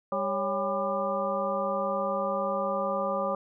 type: harmonic tone with a mistuned harmonic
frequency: 199 Hz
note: G3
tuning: 26 cents sharp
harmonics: 1 / 2 / 3 / 4 / 5 / 6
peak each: -36 / -39 / -29 / -36 / -37 / -32 dBFS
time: 0.12-3.35 s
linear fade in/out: 2 ms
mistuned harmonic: 3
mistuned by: -120 cents
effects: none